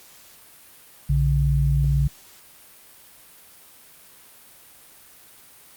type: tone pair together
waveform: sine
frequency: 59.45 / 141.4 Hz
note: A#1 / C#3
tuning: +35 / +35 cents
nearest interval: octave + minor third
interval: 1500 cents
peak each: -20 / -19 dBFS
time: 1.09-2.08 s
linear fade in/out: 10 ms
effects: white hiss -49 dBFS RMS until 5.76 s + Opus 48 kbps